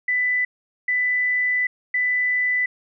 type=tone bursts at uneven times; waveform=sine; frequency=1992 Hz; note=B6; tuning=14 cents sharp; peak=-18 dBFS; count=3; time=0.08-0.45 / 0.88-1.67 / 1.94-2.66 s; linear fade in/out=5 ms; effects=none